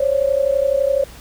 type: tone pair together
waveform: sine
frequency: 536.1 / 568 Hz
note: C5 / C#5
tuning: +42 / +42 cents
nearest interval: minor second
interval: 100 cents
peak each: -17 dBFS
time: 0-1.04 s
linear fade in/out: 5 ms
effects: added 60 Hz sine -40 dBFS peak until 1.2 s + pink hiss -42 dBFS RMS until 1.2 s